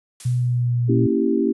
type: noise with exponential decay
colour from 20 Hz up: blue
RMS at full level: -34 dBFS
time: 0.2-0.71 s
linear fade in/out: 2 ms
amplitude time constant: 110 ms
type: tone with pitch glide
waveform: sine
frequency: 123.6 to 120.01 Hz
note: B2 to B2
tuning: +2 to -49 cents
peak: -17 dBFS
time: 0.25-1.07 s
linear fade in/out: 10 ms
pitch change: -51 cents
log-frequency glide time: 0.37-0.88 s
type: chord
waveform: sine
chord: A# diminished seventh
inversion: none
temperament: equal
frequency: 233.1 / 277.2 / 329.6 / 392 Hz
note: A#3 / C#4 / E4 / G4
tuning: 0 / 0 / 0 / 0 cents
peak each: -22 dBFS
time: 0.88-1.53 s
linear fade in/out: 20 ms
effects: resampled to 24000 Hz